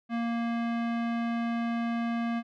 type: tone with low-pass filter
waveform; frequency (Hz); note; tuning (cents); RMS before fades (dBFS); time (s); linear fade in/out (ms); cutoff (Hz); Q
square; 233.1; A#3; 0; -30; 0.09-2.43; 50; 2300; 1
effects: none